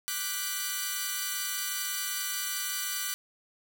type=chord; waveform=5% pulse; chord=G major seventh; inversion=second; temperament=equal with one note detuned; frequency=1174.7 / 1474 / 1568 / 1975.5 Hz; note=D6 / F#6 / G6 / B6; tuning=0 / -7 / 0 / 0 cents; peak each=-26 / -23 / -28 / -26 dBFS; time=0.08-3.14 s; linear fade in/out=0 ms; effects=none